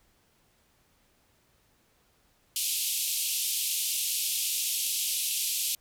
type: band-pass noise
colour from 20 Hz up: white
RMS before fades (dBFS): -30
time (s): 2.56-5.75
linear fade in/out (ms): 2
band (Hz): 2600 to 14000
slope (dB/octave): 48
effects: pink hiss -67 dBFS RMS until 5.8 s